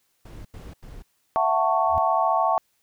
brown noise bursts, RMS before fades -40 dBFS, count 3, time 0.25-1.024 s, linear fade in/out 5 ms, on 200 ms, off 87 ms
sine chord, F# minor seventh, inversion third, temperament just, 666 / 740 / 888 / 1110 Hz, E5 / F#5 / A5 / C#6, +18 / 0 / +16 / +2 cents, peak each -24 dBFS, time 1.36-2.58 s, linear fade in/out 0 ms
triangle tone with exponential growth, 81.2 Hz, E2, 26 cents flat, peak -24 dBFS, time 1.84-1.98 s, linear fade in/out 0 ms, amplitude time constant 30 ms
effects white hiss -69 dBFS RMS until 2.82 s

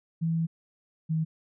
sine tone pair in turn, 164.2 / 159.43 Hz, E3 / D#3, -6 / +43 cents, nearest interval minor second, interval 51 cents, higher first, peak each -24 dBFS, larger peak neither, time 0.21-0.47 / 1.09-1.25 s, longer first, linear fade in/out 20 ms, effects none

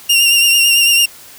sawtooth tone with vibrato, 2785 Hz, F7, 5 cents flat, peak -5 dBFS, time 0.09-1.06 s, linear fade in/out 10 ms, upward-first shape triangle, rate 9 Hz, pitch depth 40 cents each way, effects white hiss -38 dBFS RMS until 1.38 s

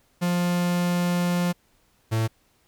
45% pulse tone pair in turn, 175.9 / 111.84 Hz, F3 / A2, +13 / +29 cents, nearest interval minor sixth, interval 784 cents, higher first, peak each -21 dBFS, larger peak neither, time 0.21-1.53 / 2.11-2.28 s, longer first, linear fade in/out 20 ms, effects pink hiss -64 dBFS RMS until 2.67 s

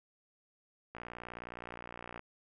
click train, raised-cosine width 0.5 ms, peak -29 dBFS, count 75, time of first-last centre 0.95-2.194 s, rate 59.5 Hz, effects none

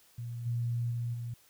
sine tone with level steps, 118.7 Hz, A#2, 32 cents sharp, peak -36 / -29 / -31 / -35 dBFS, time 0.18-1.34 s, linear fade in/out 5 ms, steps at 0.45 / 0.9 / 1.13 s, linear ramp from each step 20 ms, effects white hiss -63 dBFS RMS until 1.49 s

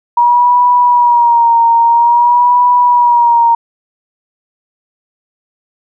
sine tone with vibrato, 953 Hz, A#5, 38 cents sharp, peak -5 dBFS, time 0.17-3.55 s, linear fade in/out 5 ms, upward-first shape sine, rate 0.5 Hz, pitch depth 48 cents each way, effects none

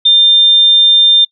sine tone, 3600 Hz, A7, 39 cents sharp, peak -4 dBFS, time 0.05-1.25 s, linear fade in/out 10 ms, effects noise-tail reverb RT60 0.1 s tail -25 dB re dry

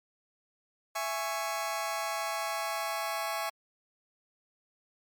sawtooth chord, C# minor, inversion first, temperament just, 665.2 / 831.5 / 1108.7 Hz, E5 / G#5 / C#6, +16 / +2 / 0 cents, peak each -32 dBFS, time 0.95-3.5 s, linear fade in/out 10 ms, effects MP3 96 kbps

